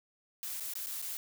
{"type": "noise with dropouts", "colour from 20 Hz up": "blue", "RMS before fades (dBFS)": -39, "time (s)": [0.43, 1.17], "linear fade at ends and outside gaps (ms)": 0, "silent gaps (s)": [[0.599, 0.606], [0.736, 0.754], [0.861, 0.869], [1.017, 1.024]], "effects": []}